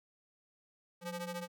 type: ring-modulated tone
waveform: sawtooth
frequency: 347.8 Hz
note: F4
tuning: 7 cents flat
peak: -32 dBFS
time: 1.01-1.48 s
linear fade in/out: 50 ms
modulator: 167 Hz
effects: none